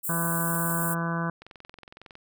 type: high-pass noise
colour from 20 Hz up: white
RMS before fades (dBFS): -31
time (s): 0.03-0.95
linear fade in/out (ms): 20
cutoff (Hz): 7500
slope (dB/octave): 96
type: harmonic tone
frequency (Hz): 167.6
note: E3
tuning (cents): +29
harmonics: 1 / 2 / 3 / 4 / 5 / 6 / 7 / 8 / 9 / 10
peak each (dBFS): -28 / -38 / -40 / -38 / -43 / -35 / -36 / -43 / -35 / -46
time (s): 0.09-1.3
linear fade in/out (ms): 2
type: click train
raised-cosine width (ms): 0.3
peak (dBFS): -29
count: 17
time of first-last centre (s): 1.42-2.154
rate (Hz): 21.8
effects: none